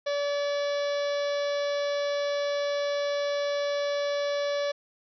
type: harmonic tone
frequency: 574 Hz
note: D5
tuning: 40 cents flat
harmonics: 1 / 2 / 3 / 4 / 5 / 6 / 7 / 8 / 9 / 10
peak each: -26 / -39 / -39 / -43 / -48 / -42 / -43 / -50 / -47 / -49 dBFS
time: 0.06-4.72 s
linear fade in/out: 10 ms
effects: none